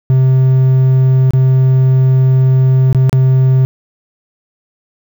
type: tone with dropouts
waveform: triangle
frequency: 130.81 Hz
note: C3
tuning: in tune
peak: -4 dBFS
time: 0.1-3.65 s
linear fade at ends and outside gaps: 0 ms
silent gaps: 1.307-1.335 / 2.928-2.947 / 3.095-3.129 s
effects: 7-bit